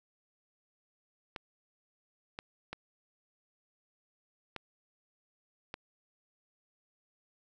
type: clicks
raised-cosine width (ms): 0.3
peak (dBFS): -23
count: 5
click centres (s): 1.362 / 2.389 / 2.73 / 4.563 / 5.741
effects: none